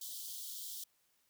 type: high-pass noise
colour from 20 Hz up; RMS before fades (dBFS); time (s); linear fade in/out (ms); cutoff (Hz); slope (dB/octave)
white; -45; 0.01-0.84; 5; 3100; 96
effects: white hiss -75 dBFS RMS until 1.29 s